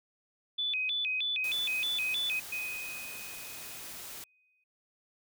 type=tone with vibrato; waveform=sine; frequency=2960 Hz; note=F#7; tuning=in tune; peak=-29 dBFS; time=0.58-2.4 s; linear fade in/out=10 ms; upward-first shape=square; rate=3.2 Hz; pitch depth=280 cents each way
type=noise; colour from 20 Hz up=white; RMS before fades=-44 dBFS; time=1.44-4.24 s; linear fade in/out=2 ms
type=tone with exponential decay; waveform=sine; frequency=2505 Hz; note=D#7; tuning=11 cents sharp; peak=-32 dBFS; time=2.52-4.64 s; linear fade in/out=5 ms; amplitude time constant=460 ms
effects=none